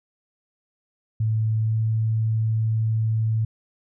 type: tone with pitch glide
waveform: sine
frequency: 110 to 110.89 Hz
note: A2 to A2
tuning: 0 to +14 cents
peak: -19 dBFS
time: 1.2-3.45 s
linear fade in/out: 5 ms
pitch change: +14 cents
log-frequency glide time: 1.61-1.77 s
effects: none